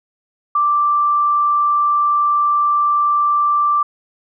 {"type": "tone", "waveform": "sine", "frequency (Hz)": 1174.7, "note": "D6", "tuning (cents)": 0, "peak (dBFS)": -12, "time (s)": [0.55, 3.83], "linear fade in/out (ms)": 5, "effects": []}